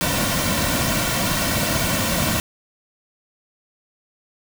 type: noise with comb filter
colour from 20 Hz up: pink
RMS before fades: -21 dBFS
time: 0.01-2.4 s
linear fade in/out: 0 ms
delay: 2.4 ms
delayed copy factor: -0.65
effects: none